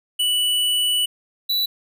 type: tone pair in turn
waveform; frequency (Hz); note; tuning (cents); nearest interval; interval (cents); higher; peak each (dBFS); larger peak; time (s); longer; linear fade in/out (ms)
square; 2960 / 3951; F#7 / B7; 0 / 0; perfect fourth; 500; second; -18 / -19; first; 0.19-1.06 / 1.49-1.66; first; 10
effects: none